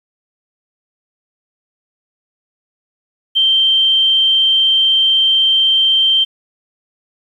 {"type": "tone", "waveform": "sine", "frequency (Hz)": 3136, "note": "G7", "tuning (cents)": 0, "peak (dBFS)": -9, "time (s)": [3.35, 6.25], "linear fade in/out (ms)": 20, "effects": ["8-bit"]}